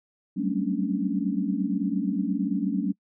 sine tone cluster, 187 / 195.7 / 221.2 / 271.9 / 290.4 Hz, F#3 / G3 / A3 / C#4 / D4, +19 / -3 / +9 / -33 / -19 cents, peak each -30 dBFS, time 0.36-2.93 s, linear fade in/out 20 ms, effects noise-tail reverb RT60 0.1 s tail -26 dB re dry

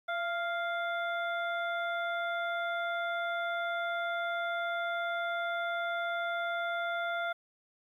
harmonic tone with a mistuned harmonic, 698.5 Hz, F5, in tune, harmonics 1 / 2 / 3 / 5, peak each -34 / -34 / -43 / -45 dBFS, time 0.08-7.33 s, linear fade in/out 10 ms, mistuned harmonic 1, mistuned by -41 cents, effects 11-bit

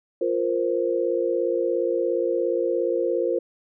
sine chord, F suspended fourth, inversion none, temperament equal, 349.2 / 466.2 / 523.3 Hz, F4 / Bb4 / C5, 0 / 0 / 0 cents, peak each -25 / -25 / -25 dBFS, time 0.21-3.39 s, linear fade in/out 5 ms, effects none

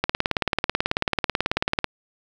click train, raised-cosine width 0.3 ms, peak -4 dBFS, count 34, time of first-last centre 0.04-1.843 s, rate 18.3 Hz, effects 7-bit

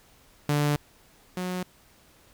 sawtooth tone pair in turn, 146.83 / 182.04 Hz, D3 / F#3, 0 / -28 cents, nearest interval major third, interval 372 cents, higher second, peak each -18 / -25 dBFS, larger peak first, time 0.49-0.76 / 1.37-1.63 s, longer first, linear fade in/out 2 ms, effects pink hiss -58 dBFS RMS until 2.33 s

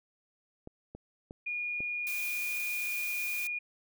clicks, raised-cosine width 2 ms, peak -30 dBFS, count 4, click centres 0.674 / 0.95 / 1.309 / 1.805 s
sine tone, 2437 Hz, D#7, 37 cents flat, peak -32 dBFS, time 1.46-3.59 s, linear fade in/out 10 ms
blue noise, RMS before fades -40 dBFS, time 2.07-3.47 s, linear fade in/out 0 ms
effects none

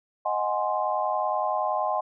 sine chord, Ab dominant seventh, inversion second, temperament equal, 622.3 / 740 / 830.6 / 1046.5 Hz, Eb5 / Gb5 / Ab5 / C6, 0 / 0 / 0 / 0 cents, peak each -29 dBFS, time 0.25-2.01 s, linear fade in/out 10 ms, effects none

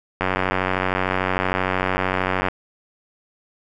click train, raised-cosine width 0.5 ms, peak -5 dBFS, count 213, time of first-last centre 0.21-2.485 s, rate 93.2 Hz, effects none

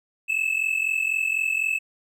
triangle tone pair together, 2593 / 2637 Hz, E7 / E7, -29 / 0 cents, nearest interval unison, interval 29 cents, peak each -23 dBFS, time 0.28-1.79 s, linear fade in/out 20 ms, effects none

